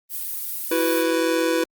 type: noise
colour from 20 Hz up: violet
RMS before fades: -29 dBFS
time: 0.09-1.05 s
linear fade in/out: 50 ms
type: chord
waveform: square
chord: E suspended second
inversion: none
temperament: just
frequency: 329.6 / 370.8 / 494.4 Hz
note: E4 / F#4 / B4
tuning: 0 / +4 / +2 cents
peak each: -23 / -28 / -23 dBFS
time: 0.71-1.64 s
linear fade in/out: 5 ms
effects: Opus 32 kbps